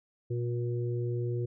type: harmonic tone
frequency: 120 Hz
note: B2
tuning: 49 cents flat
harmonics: 1 / 3 / 4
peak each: -30 / -35 / -42 dBFS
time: 0.3-1.46 s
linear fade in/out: 10 ms
effects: none